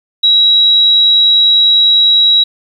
sine tone, 3870 Hz, B7, 36 cents flat, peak -5 dBFS, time 0.23-2.44 s, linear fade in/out 10 ms, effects 7-bit

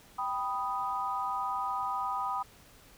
sine chord, G augmented, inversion none, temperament equal, 784 / 987.8 / 1244.5 Hz, G5 / B5 / D#6, 0 / 0 / 0 cents, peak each -36 / -34 / -34 dBFS, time 0.18-2.43 s, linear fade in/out 10 ms, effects pink hiss -57 dBFS RMS until 2.97 s

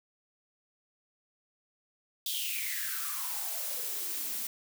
blue noise with high-pass filter sweep, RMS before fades -35 dBFS, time 2.26-4.47 s, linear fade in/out 2 ms, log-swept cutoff 3600 to 200 Hz, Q 7.4, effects none

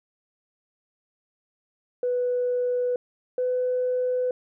sine tone pair in turn, 493.9 / 502 Hz, B4 / B4, 0 / +28 cents, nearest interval unison, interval 28 cents, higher second, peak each -21 dBFS, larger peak neither, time 2.03-2.96 / 3.38-4.31 s, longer neither, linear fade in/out 2 ms, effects tanh soft clip ceiling -17 dBFS

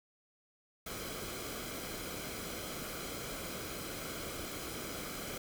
pink noise with comb filter, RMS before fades -42 dBFS, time 0.86-5.38 s, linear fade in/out 5 ms, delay 1.1 ms, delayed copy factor -0.55, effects none

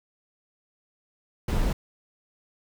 brown noise, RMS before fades -24 dBFS, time 1.48-1.73 s, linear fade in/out 5 ms, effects none

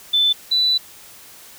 sine tone pair in turn, 3520 / 3976 Hz, A7 / B7, 0 / +11 cents, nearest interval major second, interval 211 cents, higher second, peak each -13 / -14 dBFS, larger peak first, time 0.13-0.33 / 0.51-0.78 s, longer second, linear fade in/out 10 ms, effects white hiss -43 dBFS RMS until 1.58 s

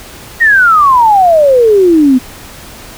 sine exponential sweep, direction down, 1900 to 246.9 Hz, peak -3 dBFS, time 0.4-2.19 s, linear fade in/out 20 ms, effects pink hiss -31 dBFS RMS until 2.97 s

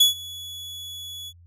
40% pulse tone with ADSR envelope, 3394 Hz, G#7, 37 cents sharp, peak -10 dBFS, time 0-1.33 s, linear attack 8 ms, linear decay 130 ms, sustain -23 dB, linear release 51 ms, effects added 86 Hz sine -48 dBFS peak until 1.46 s

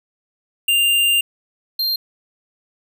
square tone pair in turn, 2794 / 4186 Hz, F7 / C8, 0 / 0 cents, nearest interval perfect fifth, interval 700 cents, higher second, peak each -14 / -18 dBFS, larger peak first, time 0.68-1.21 / 1.79-1.96 s, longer first, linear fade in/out 5 ms, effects none

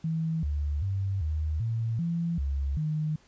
sine tone with pitch steps, 161.5 / 73.1 / 97.2 / 77.4 / 113.8 / 168.8 / 69.2 / 154 Hz, E3 / D2 / G2 / D#2 / A#2 / E3 / C#2 / D#3, -35 / -7 / -14 / -9 / -41 / +41 / -2 / -17 cents, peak -26 dBFS, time 0.04-3.16 s, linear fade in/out 5 ms, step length 390 ms, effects pink hiss -61 dBFS RMS until 3.27 s + resampled to 16000 Hz

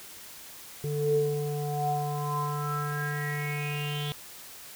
square tone with low-pass filter sweep, 146.83 Hz, D3, in tune, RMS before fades -30 dBFS, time 0.84-4.12 s, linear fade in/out 0 ms, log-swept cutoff 360 to 3400 Hz, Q 9.5, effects white hiss -46 dBFS RMS until 4.75 s

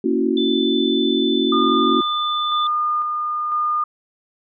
sine chord, F# dominant seventh, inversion first, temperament equal, 233.1 / 277.2 / 329.6 / 370 Hz, A#3 / C#4 / E4 / F#4, 0 / 0 / 0 / 0 cents, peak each -22 / -21 / -22 / -21 dBFS, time 0.04-2.01 s, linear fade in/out 5 ms
sine tone, 3520 Hz, A7, in tune, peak -23 dBFS, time 0.37-2.67 s, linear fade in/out 2 ms
sine tone with tremolo, 1216 Hz, D#6, 40 cents flat, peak -17 dBFS, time 1.52-3.84 s, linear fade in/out 5 ms, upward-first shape square, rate 1 Hz, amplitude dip 30%
effects none

